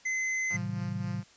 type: tone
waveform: square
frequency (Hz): 2050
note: C7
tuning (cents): -36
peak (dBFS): -29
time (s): 0.05-0.57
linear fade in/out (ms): 10
type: tone with tremolo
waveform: 5% pulse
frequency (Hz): 174.61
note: F3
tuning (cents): 0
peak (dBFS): -33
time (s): 0.5-1.23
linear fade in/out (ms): 2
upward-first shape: sine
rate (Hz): 3.8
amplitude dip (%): 55
type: chord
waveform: sine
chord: A diminished seventh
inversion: none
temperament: just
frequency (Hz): 110 / 132 / 158.4 / 190.08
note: A2 / C3 / Eb3 / Gb3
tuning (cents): 0 / +16 / +31 / +47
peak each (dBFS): -35 / -38 / -39 / -35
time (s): 0.51-1.24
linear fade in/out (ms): 50
effects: white hiss -58 dBFS RMS until 1.36 s + resampled to 16000 Hz